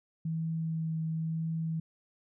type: tone with vibrato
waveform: sine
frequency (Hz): 161.4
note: E3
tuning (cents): -36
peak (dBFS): -30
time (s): 0.25-1.8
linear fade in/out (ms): 5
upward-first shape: triangle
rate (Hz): 0.98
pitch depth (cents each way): 13
effects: none